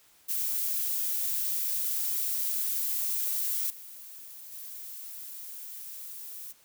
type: noise with level steps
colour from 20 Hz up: violet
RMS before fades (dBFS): -30 / -46 / -42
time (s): 0.28-6.53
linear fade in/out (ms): 20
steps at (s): 3.7 / 4.52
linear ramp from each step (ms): 2
effects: white hiss -61 dBFS RMS until 6.64 s